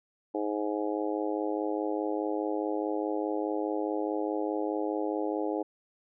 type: harmonic tone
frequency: 104.8 Hz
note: G#2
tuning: 16 cents sharp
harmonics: 3 / 4 / 5 / 6 / 7 / 8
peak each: -32 / -34 / -35 / -40 / -40 / -39 dBFS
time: 0.34-5.63 s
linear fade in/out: 10 ms
effects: none